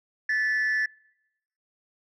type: tone pair together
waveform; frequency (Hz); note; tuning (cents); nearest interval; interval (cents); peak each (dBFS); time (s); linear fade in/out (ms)
sine; 1744.8 / 1963; A6 / B6; -15 / -11; major second; 204; -21 / -28; 0.29-0.86; 5
effects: noise-tail reverb RT60 0.8 s tail -24 dB re dry + tanh soft clip ceiling -20 dBFS